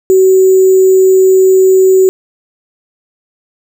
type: tone with sample-and-hold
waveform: sine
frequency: 377.5 Hz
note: F#4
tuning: 35 cents sharp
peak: -3 dBFS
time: 0.1-2.09 s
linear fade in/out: 0 ms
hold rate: 7350 Hz
effects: none